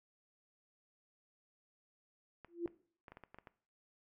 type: clicks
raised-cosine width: 0.5 ms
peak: -37 dBFS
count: 9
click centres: 2.447 / 2.677 / 3.082 / 3.12 / 3.171 / 3.237 / 3.345 / 3.386 / 3.472 s
type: tone with exponential growth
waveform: sine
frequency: 342.5 Hz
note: F4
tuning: 34 cents flat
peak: -31 dBFS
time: 2.48-2.66 s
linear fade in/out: 1 ms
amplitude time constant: 39 ms
effects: noise-tail reverb RT60 0.5 s tail -19 dB re dry